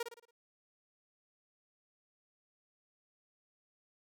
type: tone with echo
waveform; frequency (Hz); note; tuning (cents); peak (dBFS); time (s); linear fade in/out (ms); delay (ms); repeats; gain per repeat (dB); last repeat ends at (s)
sawtooth; 470; A#4; +14; -30; 0-0.03; 5; 56; 5; -7; 0.31
effects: none